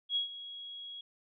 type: tone with ADSR envelope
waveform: sine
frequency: 3316 Hz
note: G#7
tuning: 3 cents flat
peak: -27 dBFS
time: 0.09-1.01 s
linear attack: 68 ms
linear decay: 120 ms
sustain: -15 dB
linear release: 4 ms
effects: none